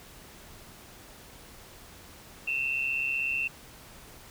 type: tone pair together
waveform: sine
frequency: 2581 / 2717 Hz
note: E7 / F7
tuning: -37 / -48 cents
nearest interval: minor second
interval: 89 cents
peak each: -33 / -28 dBFS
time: 2.47-3.48 s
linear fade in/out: 10 ms
effects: pink hiss -50 dBFS RMS until 4.3 s